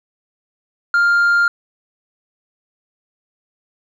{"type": "tone with hard clipping", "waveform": "triangle", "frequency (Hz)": 1400, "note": "F6", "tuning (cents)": 4, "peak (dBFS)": -10, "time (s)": [0.94, 1.48], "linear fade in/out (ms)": 2, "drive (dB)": 1, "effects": []}